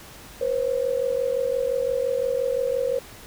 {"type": "tone pair together", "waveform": "sine", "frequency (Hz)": [488.2, 534], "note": ["B4", "C5"], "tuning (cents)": [-20, 35], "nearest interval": "major second", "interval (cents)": 155, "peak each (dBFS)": -24, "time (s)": [0.41, 2.99], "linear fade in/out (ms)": 5, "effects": ["pink hiss -44 dBFS RMS until 3.26 s"]}